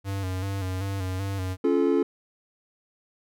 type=tone with vibrato; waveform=square; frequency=95.5 Hz; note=G2; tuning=45 cents flat; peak=-28 dBFS; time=0.04-1.57 s; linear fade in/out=50 ms; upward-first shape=square; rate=2.6 Hz; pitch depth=47 cents each way
type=chord; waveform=triangle; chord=Db augmented; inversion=none; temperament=just; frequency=277.2 / 346.5 / 433.1 Hz; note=Db4 / F4 / A4; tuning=0 / -14 / -27 cents; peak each=-22 dBFS; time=1.64-2.03 s; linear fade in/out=5 ms
effects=none